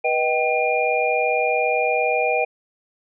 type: tone cluster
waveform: sine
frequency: 487.5 / 625 / 773 / 2414 Hz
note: B4 / D#5 / G5 / D7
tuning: -23 / +8 / -24 / +47 cents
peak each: -23 dBFS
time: 0.04-2.45 s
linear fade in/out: 10 ms
effects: none